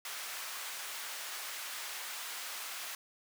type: high-pass noise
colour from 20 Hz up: pink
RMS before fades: -42 dBFS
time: 0.05-2.95 s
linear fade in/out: 2 ms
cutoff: 1200 Hz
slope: 12 dB/octave
effects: none